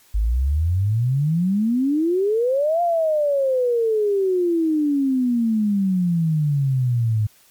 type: exponential two-way sweep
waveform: sine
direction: up then down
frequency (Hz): 50 to 703 to 105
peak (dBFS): -16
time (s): 0.14-7.27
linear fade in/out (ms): 10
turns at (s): 2.82
effects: white hiss -54 dBFS RMS until 7.5 s + MP3 96 kbps